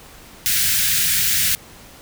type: band-stop noise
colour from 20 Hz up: white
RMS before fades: -18 dBFS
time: 0.46-1.55 s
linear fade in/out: 0 ms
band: 190 to 1500 Hz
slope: 48 dB/octave
effects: pink hiss -43 dBFS RMS until 2.01 s